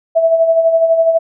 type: tone with tremolo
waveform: sine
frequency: 657 Hz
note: E5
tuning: 6 cents flat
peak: -6 dBFS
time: 0.15-1.19 s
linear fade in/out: 20 ms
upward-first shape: sine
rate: 12 Hz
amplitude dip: 55%
effects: none